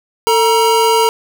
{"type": "tone pair together", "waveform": "square", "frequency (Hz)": [447.4, 948], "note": ["A4", "A#5"], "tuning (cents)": [29, 29], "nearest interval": "octave + minor second", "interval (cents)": 1300, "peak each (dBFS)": -13, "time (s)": [0.27, 1.09], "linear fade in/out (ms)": 0, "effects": ["8-bit"]}